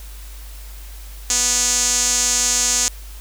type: tone with band-pass filter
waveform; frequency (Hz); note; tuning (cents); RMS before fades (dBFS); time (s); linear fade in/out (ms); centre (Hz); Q
sawtooth; 246; B3; -7; -18; 1.3-2.88; 0; 6800; 4.2
effects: added 50 Hz sine -33 dBFS peak until 3.2 s + white hiss -43 dBFS RMS until 3.2 s